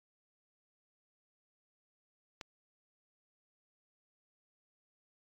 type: click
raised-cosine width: 0.2 ms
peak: -25 dBFS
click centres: 2.412 s
effects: AAC 64 kbps